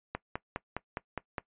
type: click train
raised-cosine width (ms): 0.5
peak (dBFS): -18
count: 7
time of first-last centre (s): 0.15-1.382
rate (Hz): 4.87
effects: noise-tail reverb RT60 0.1 s tail -20 dB re dry + resampled to 8000 Hz